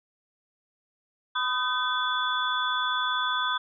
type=tone cluster; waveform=sine; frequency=1004 / 1244 / 1529 / 3445 Hz; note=B5 / D#6 / G6 / A7; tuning=+28 / -1 / -44 / -37 cents; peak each=-30 dBFS; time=1.35-3.58 s; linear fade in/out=10 ms; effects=none